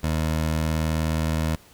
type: tone with pitch glide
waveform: 20% pulse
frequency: 78.9 to 79.45 Hz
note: D#2 to D#2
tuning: +25 to +37 cents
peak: -17 dBFS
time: 0.03-1.56 s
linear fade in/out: 10 ms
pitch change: +12 cents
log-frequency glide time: 0.58-1.1 s
effects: pink hiss -52 dBFS RMS until 1.73 s